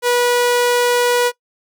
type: tone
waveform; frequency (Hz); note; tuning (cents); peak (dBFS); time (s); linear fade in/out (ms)
sawtooth; 486.6; B4; -26; -9; 0.02-1.32; 50
effects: noise-tail reverb RT60 0.1 s tail -21 dB re dry